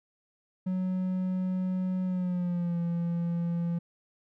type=tone with pitch glide; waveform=triangle; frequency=185 to 170.63 Hz; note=F#3 to F3; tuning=0 to -40 cents; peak=-25 dBFS; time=0.66-3.79 s; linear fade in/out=10 ms; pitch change=-140 cents; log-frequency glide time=2.04-2.79 s; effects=none